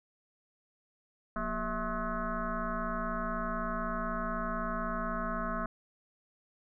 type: tone with frequency modulation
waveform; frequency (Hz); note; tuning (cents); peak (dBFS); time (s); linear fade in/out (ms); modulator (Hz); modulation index
sine; 655; E5; -11; -31; 1.36-5.66; 2; 209; 3.9
effects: none